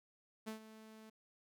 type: tone with ADSR envelope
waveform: sawtooth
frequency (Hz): 219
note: A3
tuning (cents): -8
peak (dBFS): -37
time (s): 0.46-1.1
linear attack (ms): 20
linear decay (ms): 110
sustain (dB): -14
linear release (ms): 8
effects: none